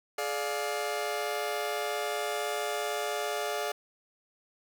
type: chord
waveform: sawtooth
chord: D diminished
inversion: second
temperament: just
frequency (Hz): 422.9 / 587.3 / 704.8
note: Ab4 / D5 / F5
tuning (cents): +31 / 0 / +16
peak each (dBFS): -31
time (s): 0.18-3.72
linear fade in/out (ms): 5
effects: none